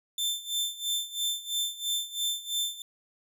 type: tone with tremolo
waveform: sawtooth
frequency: 3552 Hz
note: A7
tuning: 16 cents sharp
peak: -23 dBFS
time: 0.18-2.82 s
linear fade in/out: 2 ms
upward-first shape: sine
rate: 3 Hz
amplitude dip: 85%
effects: none